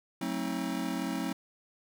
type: chord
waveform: square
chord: F# diminished seventh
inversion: none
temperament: just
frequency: 185 / 222 / 266.4 / 319.7 Hz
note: F#3 / A3 / C4 / Eb4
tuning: 0 / +16 / +31 / +47 cents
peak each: -38 / -39 / -36 / -38 dBFS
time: 0.21-1.33 s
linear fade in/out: 5 ms
effects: none